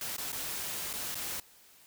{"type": "noise with dropouts", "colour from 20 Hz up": "white", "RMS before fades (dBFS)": -37, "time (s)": [0.01, 1.4], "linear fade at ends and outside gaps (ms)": 2, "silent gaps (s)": [[0.166, 0.181], [0.32, 0.327], [0.931, 0.936], [1.146, 1.153]], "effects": ["white hiss -59 dBFS RMS until 1.86 s"]}